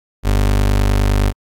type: tone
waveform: 30% pulse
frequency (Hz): 49.7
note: G1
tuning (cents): +25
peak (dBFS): -9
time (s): 0.23-1.33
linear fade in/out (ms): 50
effects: AAC 64 kbps